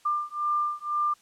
sine beating tone pair, 1193 / 1195 Hz, D6 / D6, +27 / +30 cents, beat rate 2 Hz, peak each -28 dBFS, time 0.05-1.14 s, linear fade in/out 10 ms, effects white hiss -60 dBFS RMS until 1.21 s + low-pass 9000 Hz 12 dB/octave

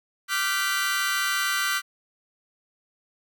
sawtooth chord, G dominant seventh, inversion second, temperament equal with one note detuned, 1174.7 / 1396.9 / 1537.5 / 1975.5 Hz, D6 / F6 / G6 / B6, 0 / 0 / -34 / 0 cents, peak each -26 / -26 / -24 / -26 dBFS, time 0.28-1.82 s, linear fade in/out 50 ms, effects none

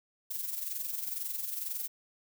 violet noise with amplitude modulation, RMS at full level -34 dBFS, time 0.3-1.88 s, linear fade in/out 10 ms, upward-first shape sine, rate 22.1 Hz, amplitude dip 60%, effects none

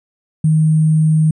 sine tone with sample-and-hold, 156.8 Hz, D#3, 14 cents sharp, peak -9 dBFS, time 0.44-1.31 s, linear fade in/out 5 ms, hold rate 8820 Hz, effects resampled to 32000 Hz

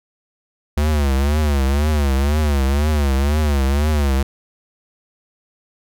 square tone with vibrato, 71.8 Hz, D2, 39 cents flat, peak -15 dBFS, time 0.77-4.23 s, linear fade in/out 5 ms, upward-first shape triangle, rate 2 Hz, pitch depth 150 cents each way, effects none

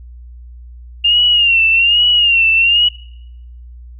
sine tone with vibrato, 2794 Hz, F7, in tune, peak -8 dBFS, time 1.04-2.89 s, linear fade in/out 10 ms, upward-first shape sine, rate 1.2 Hz, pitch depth 85 cents each way, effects noise-tail reverb RT60 0.9 s tail -26 dB re dry + added 60 Hz sine -32 dBFS peak until 3.99 s

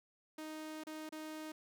sawtooth tone with dropouts, 311.1 Hz, D#4, in tune, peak -40 dBFS, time 0.38-1.52 s, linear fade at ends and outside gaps 5 ms, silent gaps 0.837-0.868 / 1.092-1.123 s, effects none

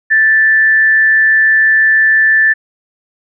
sine tone with frequency modulation, 1760 Hz, A6, in tune, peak -6 dBFS, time 0.1-2.54 s, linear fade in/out 20 ms, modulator 154 Hz, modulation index 0.23, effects none

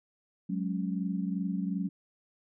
sine chord, F# suspended second, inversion none, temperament equal, 185 / 207.7 / 277.2 Hz, F#3 / G#3 / C#4, 0 / 0 / 0 cents, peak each -31 / -35 / -37 dBFS, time 0.49-1.89 s, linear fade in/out 10 ms, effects none

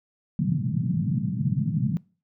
pink band-pass noise, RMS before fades -25 dBFS, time 0.39-1.97 s, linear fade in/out 0 ms, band 120 to 210 Hz, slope 48 dB/octave, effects noise-tail reverb RT60 0.4 s tail -25 dB re dry

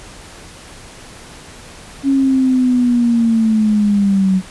sine linear sweep, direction down, 276.1 to 185.4 Hz, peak -10 dBFS, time 2.03-4.42 s, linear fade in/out 50 ms, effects pink hiss -37 dBFS RMS until 4.5 s + resampled to 24000 Hz

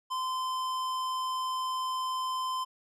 sine tone with tanh clipping, 1031 Hz, C6, 26 cents flat, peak -32 dBFS, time 0.1-2.65 s, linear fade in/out 20 ms, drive 17 dB, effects none

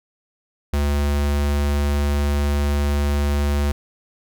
square tone, 72.1 Hz, D2, 31 cents flat, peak -18 dBFS, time 0.73-3.72 s, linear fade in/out 5 ms, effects none

